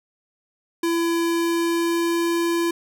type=tone with pitch glide; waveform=square; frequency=336.4 to 338.9 Hz; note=E4 to E4; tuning=+35 to +48 cents; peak=-20 dBFS; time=0.83-2.71 s; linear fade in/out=5 ms; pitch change=+13 cents; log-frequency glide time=1.21-2.39 s; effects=none